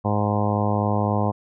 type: harmonic tone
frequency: 103.83 Hz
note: G#2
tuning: in tune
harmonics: 1 / 2 / 3 / 4 / 5 / 6 / 7 / 8 / 9 / 10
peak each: -23 / -25 / -31 / -32 / -29 / -31 / -29 / -31 / -31 / -32 dBFS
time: 0.04-1.32 s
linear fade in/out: 20 ms
effects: none